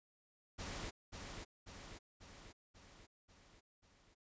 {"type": "noise with echo", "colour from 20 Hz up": "pink", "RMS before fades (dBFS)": -45, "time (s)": [0.58, 0.91], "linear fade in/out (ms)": 20, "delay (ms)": 540, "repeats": 6, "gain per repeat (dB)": -4, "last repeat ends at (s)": 4.15, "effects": ["resampled to 16000 Hz"]}